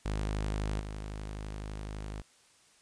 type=tone with level steps; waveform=sawtooth; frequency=51.91 Hz; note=G#1; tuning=in tune; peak=-27 / -34 dBFS; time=0.05-2.22 s; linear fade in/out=10 ms; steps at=0.8 s; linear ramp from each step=5 ms; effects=white hiss -63 dBFS RMS until 2.81 s + resampled to 22050 Hz